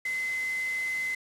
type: tone in noise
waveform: sine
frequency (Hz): 2047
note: C7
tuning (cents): -38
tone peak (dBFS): -28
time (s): 0.05-1.15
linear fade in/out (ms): 5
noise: white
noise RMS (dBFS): -43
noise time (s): 0.05-1.15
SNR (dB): +12
effects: low-pass 10000 Hz 12 dB/octave